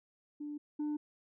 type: tone pair in turn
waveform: sine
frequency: 295 / 298.4 Hz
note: D4 / D4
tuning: +8 / +28 cents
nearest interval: unison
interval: 20 cents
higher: second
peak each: -38 / -30 dBFS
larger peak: second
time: 0.4-0.58 / 0.79-0.97 s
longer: neither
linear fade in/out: 10 ms
effects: tanh soft clip ceiling -32 dBFS